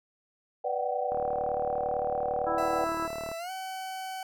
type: chord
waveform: sine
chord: G major seventh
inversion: first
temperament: equal with one note detuned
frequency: 493.9 / 587.3 / 740 / 771 Hz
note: B4 / D5 / F#5 / G5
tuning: 0 / 0 / 0 / -29 cents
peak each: -33 dBFS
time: 0.64-2.85 s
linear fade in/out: 10 ms
type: click train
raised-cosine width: 1 ms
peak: -25 dBFS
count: 84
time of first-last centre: 1.12-3.316 s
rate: 37.8 Hz
type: harmonic tone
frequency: 329.6 Hz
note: E4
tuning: in tune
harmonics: 1 / 2 / 3 / 4 / 5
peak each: -35 / -41 / -35 / -33 / -43 dBFS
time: 2.46-3.08 s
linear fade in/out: 20 ms
type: tone with pitch glide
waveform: 40% pulse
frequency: 663 to 757.2 Hz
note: E5 to F#5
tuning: +10 to +40 cents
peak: -34 dBFS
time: 2.58-4.23 s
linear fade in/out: 2 ms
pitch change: +230 cents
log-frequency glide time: 3.38-3.51 s
effects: none